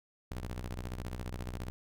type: ring-modulated tone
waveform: sawtooth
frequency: 61.5 Hz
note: B1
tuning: 7 cents flat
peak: -31 dBFS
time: 0.31-1.7 s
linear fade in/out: 0 ms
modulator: 23.5 Hz
effects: none